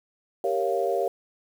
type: chord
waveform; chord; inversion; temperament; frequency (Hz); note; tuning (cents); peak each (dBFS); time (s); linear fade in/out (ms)
sine; G half-diminished seventh; none; equal with one note detuned; 392 / 466.2 / 554.4 / 693.6; G4 / Bb4 / Db5 / F5; 0 / 0 / 0 / -12; -28; 0.44-1.08; 2
effects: 8-bit